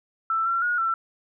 sine tone with pitch steps, 1329 / 1361 / 1443 / 1343 Hz, E6 / F6 / F#6 / E6, +14 / -45 / -44 / +32 cents, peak -21 dBFS, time 0.3-0.94 s, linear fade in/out 2 ms, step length 160 ms, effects none

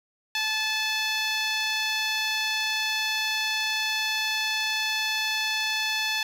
10% pulse tone with band-pass filter, 869 Hz, A5, 22 cents flat, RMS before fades -27 dBFS, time 0.35-6.23 s, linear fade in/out 2 ms, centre 3000 Hz, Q 0.58, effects 8-bit

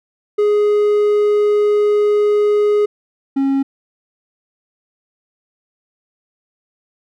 triangle tone pair in turn, 416.3 / 272.6 Hz, G#4 / C#4, +4 / -29 cents, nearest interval perfect fifth, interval 733 cents, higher first, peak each -9 / -11 dBFS, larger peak first, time 0.38-2.86 / 3.36-3.63 s, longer first, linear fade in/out 10 ms, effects none

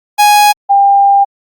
45% pulse / sine tone pair in turn, 830.6 / 797.4 Hz, G#5 / G5, 0 / +29 cents, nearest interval minor second, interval 71 cents, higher first, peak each -4 dBFS, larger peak neither, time 0.18-0.53 / 0.69-1.25 s, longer second, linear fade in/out 20 ms, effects Opus 48 kbps

